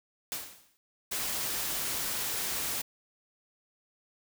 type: noise with exponential decay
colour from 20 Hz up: white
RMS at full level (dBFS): -33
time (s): 0.32-0.77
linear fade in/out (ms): 0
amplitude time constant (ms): 96
type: noise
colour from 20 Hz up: white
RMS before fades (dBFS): -33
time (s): 1.11-2.82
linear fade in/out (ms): 10
effects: none